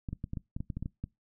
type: clicks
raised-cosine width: 5 ms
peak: -23 dBFS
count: 12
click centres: 0.088 / 0.13 / 0.241 / 0.334 / 0.372 / 0.565 / 0.605 / 0.702 / 0.77 / 0.826 / 0.859 / 1.04 s
effects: noise-tail reverb RT60 0.2 s tail -23 dB re dry